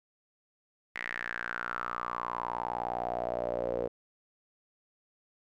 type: tone with band-pass filter sweep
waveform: sawtooth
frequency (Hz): 59.7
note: A#1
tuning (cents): +42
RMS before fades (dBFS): -35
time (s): 0.95-3.88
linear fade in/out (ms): 10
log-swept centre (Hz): 2000 to 490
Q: 6.6
effects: none